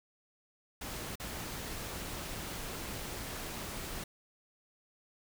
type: noise with dropouts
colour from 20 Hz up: pink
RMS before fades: -41 dBFS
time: 0.81-4.04 s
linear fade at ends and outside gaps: 5 ms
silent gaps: 1.156-1.198 s
effects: none